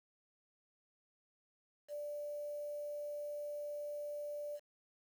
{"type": "tone with quantisation", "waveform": "sine", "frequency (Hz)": 587.3, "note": "D5", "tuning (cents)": 0, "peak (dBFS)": -40, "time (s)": [1.88, 4.6], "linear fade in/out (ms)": 50, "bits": 10, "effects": []}